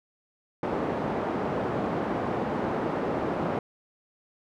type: band-pass noise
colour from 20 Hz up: pink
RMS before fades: -29 dBFS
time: 0.63-3.59 s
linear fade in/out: 2 ms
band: 200 to 920 Hz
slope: 12 dB/octave
effects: none